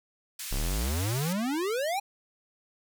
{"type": "band-pass noise", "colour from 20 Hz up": "white", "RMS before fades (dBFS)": -38, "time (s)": [0.39, 1.33], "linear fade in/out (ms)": 5, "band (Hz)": [1800, 13000], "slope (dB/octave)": 12}
{"type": "exponential sweep", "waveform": "square", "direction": "up", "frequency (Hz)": [30.22, 830.6], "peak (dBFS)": -28, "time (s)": [0.51, 2], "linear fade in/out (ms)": 10}
{"effects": []}